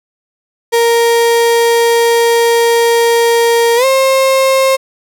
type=tone with pitch glide; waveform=35% pulse; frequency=466.2 to 532.4 Hz; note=A#4 to C5; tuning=0 to +30 cents; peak=-6 dBFS; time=0.72-4.77 s; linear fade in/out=20 ms; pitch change=+230 cents; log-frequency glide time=3.76-3.85 s; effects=none